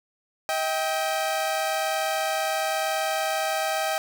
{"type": "tone pair together", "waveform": "sawtooth", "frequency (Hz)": [636.2, 785], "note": ["D#5", "G5"], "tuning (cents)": [38, 2], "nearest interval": "major third", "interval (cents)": 364, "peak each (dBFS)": -23, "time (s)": [0.49, 3.98], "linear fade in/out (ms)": 0, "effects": []}